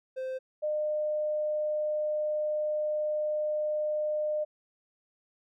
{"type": "tone pair in turn", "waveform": ["triangle", "sine"], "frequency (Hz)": [520, 606.2], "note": ["C5", "D#5"], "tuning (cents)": [-11, -45], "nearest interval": "minor third", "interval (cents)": 266, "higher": "second", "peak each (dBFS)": [-30, -27], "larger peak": "second", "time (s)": [[0.16, 0.39], [0.62, 4.45]], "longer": "second", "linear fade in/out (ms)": 20, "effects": []}